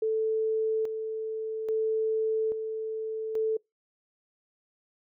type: tone with tremolo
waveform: sine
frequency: 440 Hz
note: A4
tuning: in tune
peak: -24 dBFS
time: 0.02-3.57 s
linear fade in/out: 5 ms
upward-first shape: square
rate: 0.6 Hz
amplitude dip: 50%
effects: noise-tail reverb RT60 0.2 s tail -26 dB re dry